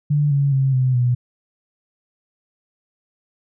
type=tone with pitch steps; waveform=sine; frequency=146.83 / 140.52 / 134.49 / 128.71 / 123.18 Hz; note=D3 / C#3 / C3 / C3 / B2; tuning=0 / +24 / +48 / -28 / -4 cents; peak=-14 dBFS; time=0.1-1.15 s; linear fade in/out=10 ms; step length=210 ms; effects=none